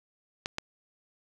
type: clicks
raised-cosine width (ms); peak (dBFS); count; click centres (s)
0.2; -14; 2; 0.459 / 0.584
effects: none